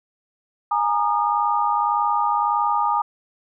sine chord, Ab suspended second, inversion none, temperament equal with one note detuned, 830.6 / 932.3 / 1221 Hz, Ab5 / Bb5 / Eb6, 0 / 0 / -33 cents, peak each -22 dBFS, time 0.71-3.02 s, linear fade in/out 5 ms, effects none

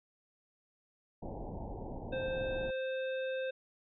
pink low-pass noise, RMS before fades -42 dBFS, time 1.22-2.71 s, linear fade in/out 10 ms, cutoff 920 Hz, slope 96 dB/octave
harmonic tone, 523.3 Hz, C5, in tune, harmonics 1 / 3 / 5 / 7, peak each -34 / -44 / -48 / -51 dBFS, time 2.12-3.51 s, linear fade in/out 10 ms
effects none

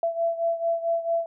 sine beating tone pair, 669 / 673.5 Hz, E5 / E5, +25 / +37 cents, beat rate 4.5 Hz, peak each -24 / -28 dBFS, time 0.03-1.26 s, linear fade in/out 2 ms, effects none

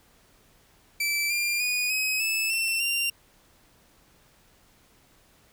sawtooth tone with pitch steps, 2324 / 2393 / 2465 / 2539 / 2615 / 2693 / 2773 Hz, D7 / D7 / D#7 / D#7 / E7 / E7 / F7, -19 / +32 / -17 / +34 / -15 / +36 / -13 cents, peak -21 dBFS, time 1-3.1 s, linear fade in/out 5 ms, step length 300 ms, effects pink hiss -60 dBFS RMS until 5.52 s

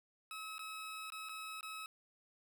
20% pulse tone with dropouts, 1287 Hz, E6, 42 cents flat, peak -39 dBFS, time 0.31-1.86 s, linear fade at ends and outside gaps 1 ms, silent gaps 0.582-0.592 / 1.102-1.121 / 1.288-1.293 / 1.609-1.629 s, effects none

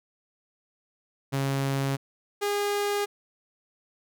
sawtooth tone pair in turn, 136.9 / 408.5 Hz, C#3 / G#4, -21 / -29 cents, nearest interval octave + perfect fifth, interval 1892 cents, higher second, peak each -21 dBFS, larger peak neither, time 1.32-1.97 / 2.41-3.06 s, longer neither, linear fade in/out 20 ms, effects none

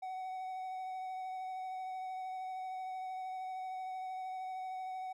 triangle tone with vibrato, 749 Hz, F#5, 21 cents sharp, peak -37 dBFS, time 0.02-5.13 s, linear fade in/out 10 ms, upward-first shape sine, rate 13 Hz, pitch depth 15 cents each way, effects none

